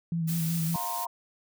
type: tone with vibrato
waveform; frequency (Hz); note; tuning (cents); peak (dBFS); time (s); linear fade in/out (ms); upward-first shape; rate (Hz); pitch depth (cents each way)
sine; 164.81; E3; 0; -26; 0.12-0.76; 2; square; 5.3; 29
type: noise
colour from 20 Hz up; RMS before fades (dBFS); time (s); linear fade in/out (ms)
blue; -36; 0.27-1.06; 20
type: chord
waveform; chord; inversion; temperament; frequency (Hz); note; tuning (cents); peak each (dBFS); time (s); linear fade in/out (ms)
sine; F suspended fourth; none; equal; 698.5 / 932.3 / 1046.5; F5 / Bb5 / C6; 0 / 0 / 0; -38 / -33 / -38; 0.74-1.07; 5
effects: none